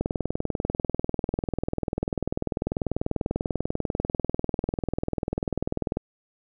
click train, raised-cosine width 2 ms, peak -12 dBFS, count 122, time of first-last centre 0.01-5.971 s, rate 20.3 Hz, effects none

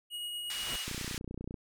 square tone with tremolo, 2892 Hz, F#7, 40 cents flat, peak -36 dBFS, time 0.1-0.86 s, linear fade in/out 50 ms, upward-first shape triangle, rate 8.4 Hz, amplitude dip 25%
pink noise with exponential growth, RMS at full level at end -38 dBFS, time 0.36-0.76 s, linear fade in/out 5 ms, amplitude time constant 85 ms
pink band-pass noise, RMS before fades -41 dBFS, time 0.5-1.18 s, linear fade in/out 2 ms, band 1800 to 9500 Hz, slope 12 dB/octave
click train, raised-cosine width 3 ms, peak -27 dBFS, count 21, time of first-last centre 0.88-1.542 s, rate 30.2 Hz
effects none

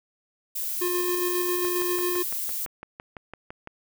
violet noise, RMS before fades -30 dBFS, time 0.55-2.66 s, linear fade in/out 10 ms
square tone with tremolo, 356.4 Hz, F4, 35 cents sharp, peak -25 dBFS, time 0.81-2.23 s, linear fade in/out 10 ms, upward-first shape square, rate 7.4 Hz, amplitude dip 25%
click train, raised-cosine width 0.5 ms, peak -23 dBFS, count 13, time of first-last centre 1.65-3.674 s, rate 5.93 Hz
effects none

